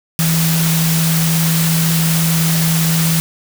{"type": "tone in noise", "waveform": "sine", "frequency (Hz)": 163.3, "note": "E3", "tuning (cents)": -16, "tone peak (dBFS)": -13, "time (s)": [0.19, 3.2], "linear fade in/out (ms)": 0, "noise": "white", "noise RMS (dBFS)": -19, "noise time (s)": [0.19, 3.2], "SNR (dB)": 3, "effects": []}